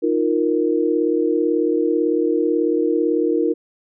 sine chord, Eb suspended second, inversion none, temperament equal, 311.1 / 349.2 / 466.2 Hz, Eb4 / F4 / Bb4, 0 / 0 / 0 cents, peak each -20 dBFS, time 0.02-3.54 s, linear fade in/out 20 ms, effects none

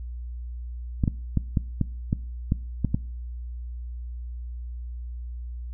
clicks, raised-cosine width 5 ms, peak -9 dBFS, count 9, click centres 1.038 / 1.078 / 1.373 / 1.572 / 1.813 / 2.129 / 2.521 / 2.847 / 2.945 s, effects noise-tail reverb RT60 0.5 s tail -22 dB re dry + added 60 Hz sine -32 dBFS peak until 5.73 s

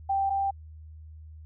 sine tone pair in turn, 784 / 787 Hz, G5 / G5, 0 / +7 cents, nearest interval unison, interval 7 cents, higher second, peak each -23 / -24 dBFS, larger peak first, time 0.09-0.3 / 0.3-0.51 s, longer neither, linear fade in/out 10 ms, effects added 78 Hz sine -43 dBFS peak until 1.45 s

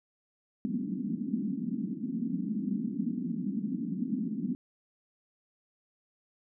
pink band-pass noise, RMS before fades -33 dBFS, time 0.65-4.55 s, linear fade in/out 0 ms, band 190 to 270 Hz, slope 48 dB/octave, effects none

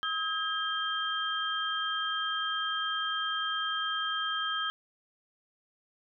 sine tone cluster, 1278 / 1621 / 3175 Hz, D#6 / G#6 / G7, +46 / -42 / +21 cents, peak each -33 / -35 / -33 dBFS, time 0.03-4.7 s, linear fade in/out 0 ms, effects none

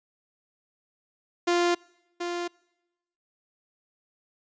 sawtooth tone with echo, 348.5 Hz, F4, 4 cents flat, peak -17 dBFS, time 1.47-1.75 s, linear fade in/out 10 ms, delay 730 ms, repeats 1, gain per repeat -8 dB, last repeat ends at 2.48 s, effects noise-tail reverb RT60 1.0 s tail -26 dB re dry + resampled to 16000 Hz

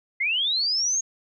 sine linear sweep, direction up, 2030 to 6645 Hz, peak -21 dBFS, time 0.2-1.01 s, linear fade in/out 10 ms, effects none

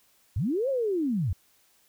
sine linear two-way sweep, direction up then down, 73.42 to 560 to 73.42 Hz, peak -24 dBFS, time 0.36-1.33 s, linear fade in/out 5 ms, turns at 0.69 s, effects white hiss -64 dBFS RMS until 1.88 s

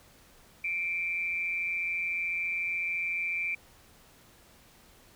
sine tone with amplitude modulation, 2349 Hz, D7, in tune, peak -26 dBFS, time 0.64-3.55 s, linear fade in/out 5 ms, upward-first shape sine, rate 174 Hz, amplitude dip 60%, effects pink hiss -58 dBFS RMS until 5.15 s

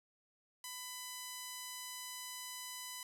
5% pulse tone, 1000 Hz, B5, 21 cents sharp, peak -32 dBFS, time 0.64-3.03 s, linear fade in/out 2 ms, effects none

